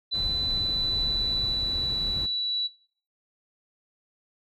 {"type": "tone with pitch glide", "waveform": "sine", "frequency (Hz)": [3996, 3936], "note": ["B7", "B7"], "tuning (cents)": [20, -7], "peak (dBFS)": -25, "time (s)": [0.11, 2.68], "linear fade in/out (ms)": 20, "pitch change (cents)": -27, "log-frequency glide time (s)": [0.38, 2.53]}
{"type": "noise", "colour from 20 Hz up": "brown", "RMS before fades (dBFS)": -35, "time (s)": [0.13, 2.27], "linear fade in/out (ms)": 20}
{"effects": ["noise-tail reverb RT60 0.5 s tail -20 dB re dry"]}